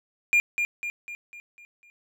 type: tone with echo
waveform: triangle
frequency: 2401 Hz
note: D7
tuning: 38 cents sharp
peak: -15 dBFS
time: 0.33-0.4 s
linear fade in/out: 0 ms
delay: 250 ms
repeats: 6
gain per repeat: -6 dB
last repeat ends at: 1.9 s
effects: none